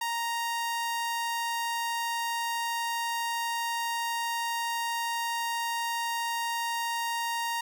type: tone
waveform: sawtooth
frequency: 932.3 Hz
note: A#5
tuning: in tune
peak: -25 dBFS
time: 0.01-7.61 s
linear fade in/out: 5 ms
effects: none